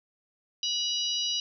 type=harmonic tone with a mistuned harmonic; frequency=976 Hz; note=B5; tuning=21 cents flat; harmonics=3 / 4 / 5 / 6; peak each=-30 / -32 / -34 / -36 dBFS; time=0.63-1.4 s; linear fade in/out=2 ms; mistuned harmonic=6; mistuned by=-21 cents; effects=none